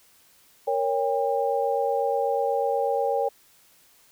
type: chord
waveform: sine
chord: G diminished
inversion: first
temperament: equal with one note detuned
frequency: 466.2 / 554.4 / 800.5 Hz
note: Bb4 / Db5 / G5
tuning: 0 / 0 / +36 cents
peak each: -26 dBFS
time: 0.67-3.29 s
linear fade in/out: 10 ms
effects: white hiss -58 dBFS RMS until 4.11 s